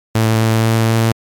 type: tone with pitch glide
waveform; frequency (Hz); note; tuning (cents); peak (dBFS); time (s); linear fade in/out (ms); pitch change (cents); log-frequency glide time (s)
sawtooth; 111.4 to 113.48; A2 to A#2; +22 to -46; -7; 0.15-1.12; 5; +32; 0.36-0.99
effects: MP3 96 kbps